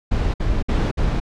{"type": "noise bursts", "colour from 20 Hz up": "brown", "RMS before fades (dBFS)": -19, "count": 4, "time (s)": [0.11, 1.201], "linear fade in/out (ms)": 10, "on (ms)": 230, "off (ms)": 57, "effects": ["low-pass 5000 Hz 12 dB/octave"]}